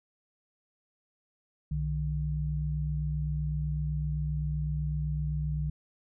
sine tone pair together, 63.46 / 151.3 Hz, B1 / D#3, +48 / -48 cents, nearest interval octave + minor third, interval 1504 cents, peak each -32 / -30 dBFS, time 1.71-5.7 s, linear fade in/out 5 ms, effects none

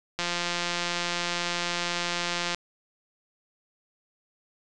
click train, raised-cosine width 0.2 ms, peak -11 dBFS, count 411, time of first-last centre 0.19-2.546 s, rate 174 Hz, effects resampled to 22050 Hz

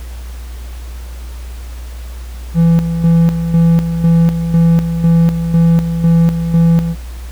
triangle tone with tremolo, 167 Hz, E3, 23 cents sharp, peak -4 dBFS, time 2.54-6.96 s, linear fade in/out 50 ms, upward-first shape square, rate 2 Hz, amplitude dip 60%, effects added 60 Hz sine -24 dBFS peak until 7.31 s + pink hiss -39 dBFS RMS until 7.31 s

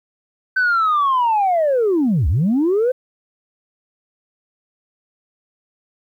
sine linear two-way sweep, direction down then up, 1539 to 62.8 to 522 Hz, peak -12 dBFS, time 0.56-2.92 s, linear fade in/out 10 ms, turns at 2.28 s, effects tanh soft clip ceiling -11 dBFS + 9-bit

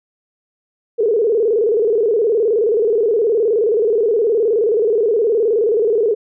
sine tone with vibrato, 440 Hz, A4, in tune, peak -12 dBFS, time 0.98-6.15 s, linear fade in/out 20 ms, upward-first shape square, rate 19 Hz, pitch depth 110 cents each way, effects none

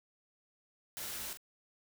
white noise with echo, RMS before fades -42 dBFS, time 0.97-1.33 s, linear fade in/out 0 ms, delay 42 ms, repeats 1, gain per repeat -8 dB, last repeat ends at 1.372 s, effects none

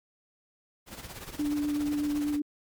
pink noise with tremolo, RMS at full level -40 dBFS, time 0.86-2.4 s, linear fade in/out 50 ms, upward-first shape sine, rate 17 Hz, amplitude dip 65%
sine tone with vibrato, 293.7 Hz, D4, in tune, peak -26 dBFS, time 1.39-2.42 s, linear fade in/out 5 ms, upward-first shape square, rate 8 Hz, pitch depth 11 cents each way
effects MP3 96 kbps

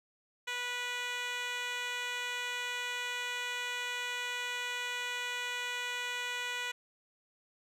10% pulse tone with band-pass filter, 490.3 Hz, B4, 13 cents flat, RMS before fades -37 dBFS, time 0.47-6.72 s, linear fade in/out 10 ms, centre 2900 Hz, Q 0.75, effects none

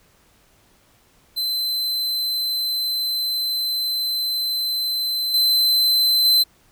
45% pulse tone with level steps, 4063 Hz, B7, 48 cents sharp, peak -20 / -14 / -12 dBFS, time 1.36-6.44 s, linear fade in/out 20 ms, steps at 5.34 / 6.25 s, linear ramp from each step 2 ms, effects pink hiss -57 dBFS RMS until 6.71 s

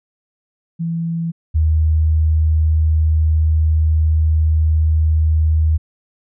sine tone pair in turn, 166.5 / 78.58 Hz, E3 / D#2, +18 / +18 cents, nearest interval octave + minor second, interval 1300 cents, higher first, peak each -18 / -11 dBFS, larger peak second, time 0.79-1.32 / 1.54-5.78 s, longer second, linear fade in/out 20 ms, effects none

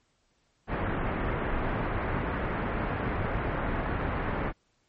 pink low-pass noise, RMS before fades -30 dBFS, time 0.67-4.53 s, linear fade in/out 50 ms, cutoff 2000 Hz, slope 24 dB/octave, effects pink hiss -71 dBFS RMS until 4.88 s + MP3 32 kbps

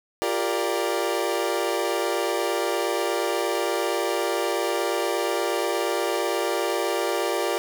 30% pulse chord, G minor seventh, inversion third, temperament equal with one note detuned, 349.2 / 397.5 / 466.2 / 587.3 Hz, F4 / G4 / Bb4 / D5, 0 / +24 / 0 / 0 cents, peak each -26 dBFS, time 0.22-7.58 s, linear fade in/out 0 ms, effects none

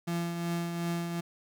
35% pulse tone with tremolo, 170.5 Hz, F3, 41 cents flat, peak -27 dBFS, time 0.07-1.21 s, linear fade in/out 10 ms, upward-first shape triangle, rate 2.7 Hz, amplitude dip 45%, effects none

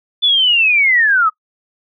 sine linear sweep, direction down, 3503 to 1230 Hz, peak -9 dBFS, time 0.22-1.3 s, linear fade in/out 20 ms, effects noise-tail reverb RT60 0.1 s tail -24 dB re dry

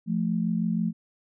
sine tone pair together, 173.71 / 220 Hz, F3 / A3, -9 / 0 cents, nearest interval major third, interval 409 cents, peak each -26 dBFS, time 0.06-0.93 s, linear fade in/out 50 ms, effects none

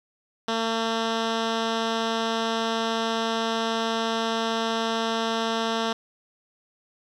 10% pulse tone with low-pass filter, 226.3 Hz, A3, 49 cents sharp, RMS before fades -26 dBFS, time 0.48-5.93 s, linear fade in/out 5 ms, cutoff 4500 Hz, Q 1.8, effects 9-bit

